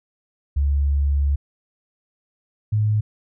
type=tone pair in turn; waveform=sine; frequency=70.7 / 106.64 Hz; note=C#2 / G#2; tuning=+35 / +46 cents; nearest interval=perfect fifth; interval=711 cents; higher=second; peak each=-16 dBFS; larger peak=neither; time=0.56-1.36 / 2.72-3.01 s; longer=first; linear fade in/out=10 ms; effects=none